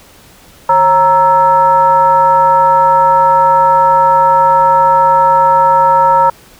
sine tone with frequency modulation, 932.3 Hz, A#5, in tune, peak -5 dBFS, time 0.69-6.3 s, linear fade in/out 5 ms, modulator 390 Hz, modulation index 0.74, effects pink hiss -41 dBFS RMS until 6.59 s

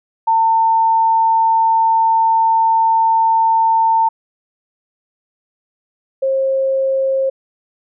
sine tone pair in turn, 900 / 535.1 Hz, A5 / C5, +39 / +39 cents, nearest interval major sixth, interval 900 cents, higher first, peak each -10 / -13 dBFS, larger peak first, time 0.27-4.09 / 6.22-7.3 s, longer first, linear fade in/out 10 ms, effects none

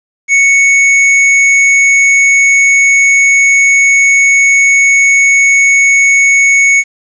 square tone, 2217 Hz, C#7, in tune, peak -5 dBFS, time 0.28-6.84 s, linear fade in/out 50 ms, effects resampled to 16000 Hz + 7-bit

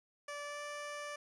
15% pulse tone with pitch glide, 581 to 586.1 Hz, D5 to D5, -19 to -4 cents, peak -35 dBFS, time 0.28-1.16 s, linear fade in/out 5 ms, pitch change +15 cents, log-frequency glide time 0.44-0.62 s, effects resampled to 22050 Hz + 12-bit

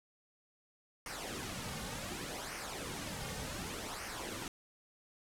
pink noise with flanger, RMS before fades -42 dBFS, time 1.06-4.48 s, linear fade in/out 2 ms, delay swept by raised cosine 0.26 to 3.06 ms, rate 0.67 Hz, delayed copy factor -0.6, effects low-pass 11000 Hz 12 dB/octave

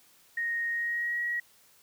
sine tone with pitch glide, 1864.7 to 1908.3 Hz, A#6 to A#6, 0 to +40 cents, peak -28 dBFS, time 0.37-1.4 s, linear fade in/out 5 ms, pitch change +40 cents, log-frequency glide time 0.7-1.21 s, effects white hiss -61 dBFS RMS until 1.82 s + high-pass 60 Hz 12 dB/octave

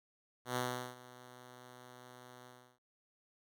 5% pulse tone with ADSR envelope, 124.8 Hz, B2, 19 cents sharp, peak -22 dBFS, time 0.45-2.79 s, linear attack 110 ms, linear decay 390 ms, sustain -20 dB, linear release 340 ms, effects none

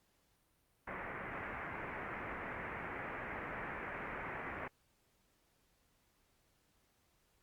white low-pass noise, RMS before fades -44 dBFS, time 0.87-4.68 s, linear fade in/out 5 ms, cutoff 2200 Hz, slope 48 dB/octave, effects pink hiss -75 dBFS RMS until 7.42 s + Opus 48 kbps

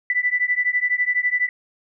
sine beating tone pair, 1975.5 / 1987.5 Hz, B6 / B6, 0 / +10 cents, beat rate 12 Hz, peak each -21 dBFS, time 0.1-1.49 s, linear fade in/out 2 ms, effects none

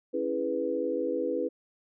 sine chord, C# minor seventh, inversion none, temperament equal with one note detuned, 276.4 / 329.6 / 415.3 / 493.9 Hz, C#4 / E4 / G#4 / B4, -5 / 0 / 0 / 0 cents, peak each -35 / -33 / -34 / -30 dBFS, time 0.13-1.49 s, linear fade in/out 20 ms, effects none

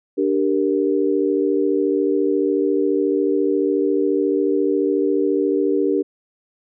sine chord, G minor, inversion second, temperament equal, 293.7 / 392 / 466.2 Hz, D4 / G4 / Bb4, 0 / 0 / 0 cents, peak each -20 / -19 / -22 dBFS, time 0.17-6.03 s, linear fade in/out 20 ms, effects none

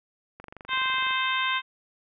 click train, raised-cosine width 0.5 ms, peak -27 dBFS, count 18, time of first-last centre 0.4-1.108 s, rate 24 Hz
harmonic tone, 521 Hz, C5, 7 cents flat, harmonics 2 / 3 / 4 / 5 / 6 / 7, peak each -28 / -30 / -31 / -32 / -33 / -33 dBFS, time 0.68-1.62 s, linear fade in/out 50 ms
effects none

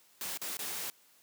white noise with dropouts, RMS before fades -38 dBFS, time 0.21-0.9 s, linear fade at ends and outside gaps 1 ms, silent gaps 0.374-0.416 / 0.57-0.591 s, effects white hiss -64 dBFS RMS until 1.22 s + high-pass 150 Hz 12 dB/octave

